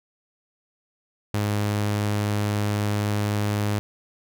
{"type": "tone", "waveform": "sawtooth", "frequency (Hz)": 103.83, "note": "G#2", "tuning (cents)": 0, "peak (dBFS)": -18, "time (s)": [1.34, 3.79], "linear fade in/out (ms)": 0, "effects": []}